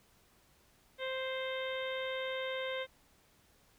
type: harmonic tone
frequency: 523.3 Hz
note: C5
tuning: in tune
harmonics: 1 / 2 / 3 / 4 / 5 / 6 / 7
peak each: -37 / -46 / -45 / -43 / -52 / -47 / -47 dBFS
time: 0.98-2.87 s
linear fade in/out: 50 ms
effects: pink hiss -67 dBFS RMS until 3.78 s